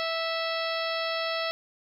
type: harmonic tone with a mistuned harmonic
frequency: 657 Hz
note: E5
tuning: 6 cents flat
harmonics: 1 / 2 / 3 / 4 / 5 / 6 / 7 / 8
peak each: -31 / -34 / -36 / -37 / -38 / -39 / -39 / -40 dBFS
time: 0-1.51 s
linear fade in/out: 0 ms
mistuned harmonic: 7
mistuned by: -65 cents
effects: 10-bit